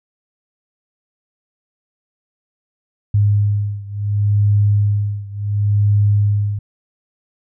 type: beating tone pair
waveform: sine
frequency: 102.6 / 103.3 Hz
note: G#2 / G#2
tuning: -21 / -9 cents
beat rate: 0.7 Hz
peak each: -15 / -17 dBFS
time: 3.14-6.59 s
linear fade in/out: 5 ms
effects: none